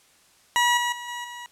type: tone with level steps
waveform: 20% pulse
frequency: 965 Hz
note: B5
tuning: 40 cents flat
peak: -13 / -18 / -29 / -26 / -31 dBFS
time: 0.56-1.46 s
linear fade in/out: 0 ms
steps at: 0.77 / 0.92 / 1.08 / 1.24 s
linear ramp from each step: 5 ms
effects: white hiss -58 dBFS RMS until 1.51 s + low-pass 10000 Hz 12 dB/octave